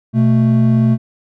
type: tone pair together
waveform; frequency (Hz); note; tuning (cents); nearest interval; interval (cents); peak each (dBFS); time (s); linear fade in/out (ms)
triangle; 124.2 / 221.3; B2 / A3; +10 / +10; minor seventh; 1000; -10; 0.13-0.98; 50
effects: none